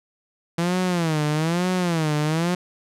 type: tone with vibrato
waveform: sawtooth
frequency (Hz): 165.9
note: E3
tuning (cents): +11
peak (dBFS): -16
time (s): 0.58-2.55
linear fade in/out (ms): 5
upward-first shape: sine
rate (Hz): 1.1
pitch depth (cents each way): 180
effects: low-pass 10000 Hz 12 dB/octave